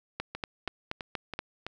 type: two click trains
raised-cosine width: 0.3 ms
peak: -20 / -16 dBFS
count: 5 / 6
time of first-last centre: 0.35-1.666 / 0.2-1.39 s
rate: 3.04 / 4.2 Hz
effects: none